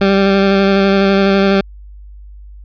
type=tone with vibrato; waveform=20% pulse; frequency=196 Hz; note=G3; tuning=in tune; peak=-4 dBFS; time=0.01-1.61 s; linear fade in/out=5 ms; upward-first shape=square; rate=12 Hz; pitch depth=13 cents each way; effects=added 50 Hz sine -32 dBFS peak until 2.64 s + resampled to 11025 Hz